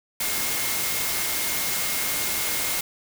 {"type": "tone in noise", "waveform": "sine", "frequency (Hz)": 2140, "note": "C7", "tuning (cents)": 38, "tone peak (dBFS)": -35, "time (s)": [0.2, 2.81], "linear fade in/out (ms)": 5, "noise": "white", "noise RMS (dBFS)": -26, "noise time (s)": [0.2, 2.81], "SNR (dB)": -12, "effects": []}